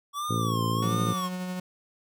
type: tone with vibrato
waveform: square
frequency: 1129 Hz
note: C#6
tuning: 31 cents sharp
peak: -30 dBFS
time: 0.13-1.3 s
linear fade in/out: 50 ms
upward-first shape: sine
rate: 1.4 Hz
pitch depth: 130 cents each way
type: harmonic tone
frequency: 56.4 Hz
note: A1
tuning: 44 cents sharp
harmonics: 2 / 3 / 4 / 5 / 6 / 7 / 8 / 9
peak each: -28 / -32 / -34 / -36 / -38 / -39 / -40 / -41 dBFS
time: 0.29-1.14 s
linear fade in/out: 20 ms
type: tone with tremolo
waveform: 45% pulse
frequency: 182.4 Hz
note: F#3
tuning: 24 cents flat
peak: -30 dBFS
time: 0.82-1.6 s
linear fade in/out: 5 ms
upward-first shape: sine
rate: 12 Hz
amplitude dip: 25%
effects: none